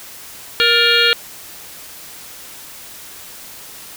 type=harmonic tone with a mistuned harmonic; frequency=470.2 Hz; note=A#4; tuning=15 cents sharp; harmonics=1 / 3 / 4 / 5 / 6 / 7 / 8 / 9; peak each=-20 / -17 / -21 / -19 / -18 / -18 / -21 / -19 dBFS; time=0.6-1.13 s; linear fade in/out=0 ms; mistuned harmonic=4; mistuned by=-110 cents; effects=white hiss -36 dBFS RMS until 3.96 s